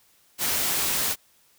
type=noise; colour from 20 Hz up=white; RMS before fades=-25 dBFS; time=0.38-1.16 s; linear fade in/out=50 ms; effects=white hiss -61 dBFS RMS until 1.58 s